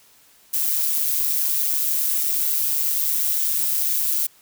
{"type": "noise with amplitude modulation", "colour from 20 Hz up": "violet", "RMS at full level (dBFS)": -19, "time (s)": [0.53, 4.27], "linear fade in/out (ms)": 10, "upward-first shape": "sine", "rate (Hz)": 148, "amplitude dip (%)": 55, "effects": ["white hiss -54 dBFS RMS until 4.41 s"]}